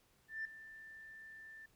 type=tone with ADSR envelope; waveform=sine; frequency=1776 Hz; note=A6; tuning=16 cents sharp; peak=-36 dBFS; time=0.28-1.66 s; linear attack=170 ms; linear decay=4 ms; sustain=-15 dB; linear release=6 ms; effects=tanh soft clip ceiling -34 dBFS + pink hiss -72 dBFS RMS until 1.75 s